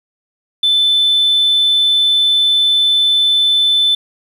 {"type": "tone", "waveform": "sine", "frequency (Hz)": 3520, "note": "A7", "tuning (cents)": 0, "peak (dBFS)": -8, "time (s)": [0.63, 3.95], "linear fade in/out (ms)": 5, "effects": ["tanh soft clip ceiling -6 dBFS", "7-bit"]}